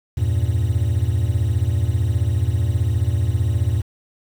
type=chord; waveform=triangle; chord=E diminished; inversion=none; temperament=equal with one note detuned; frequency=82.93 / 98 / 116.54 Hz; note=E2 / G2 / Bb2; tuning=+11 / 0 / 0 cents; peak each=-19 dBFS; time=0.17-3.82 s; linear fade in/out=10 ms; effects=7-bit